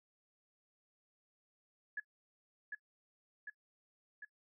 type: tone with echo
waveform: sine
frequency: 1697 Hz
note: G#6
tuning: 37 cents sharp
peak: -36 dBFS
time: 1.97-2 s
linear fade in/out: 5 ms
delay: 750 ms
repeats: 3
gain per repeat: -3 dB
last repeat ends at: 4.25 s
effects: noise-tail reverb RT60 0.1 s tail -22 dB re dry